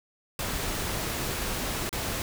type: noise with dropouts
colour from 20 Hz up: pink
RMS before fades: -31 dBFS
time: 0.39-2.22 s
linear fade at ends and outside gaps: 1 ms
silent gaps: 1.893-1.928 s
effects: none